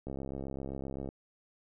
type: click train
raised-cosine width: 2 ms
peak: -26 dBFS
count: 70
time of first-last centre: 0.07-1.089 s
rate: 67.7 Hz
effects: none